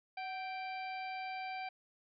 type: harmonic tone with a mistuned harmonic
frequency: 784 Hz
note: G5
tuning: in tune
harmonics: 1 / 2 / 3 / 4 / 5 / 6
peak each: -40 / -51 / -45 / -57 / -59 / -55 dBFS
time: 0.17-1.69 s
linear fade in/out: 5 ms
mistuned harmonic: 1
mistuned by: -73 cents
effects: MP3 64 kbps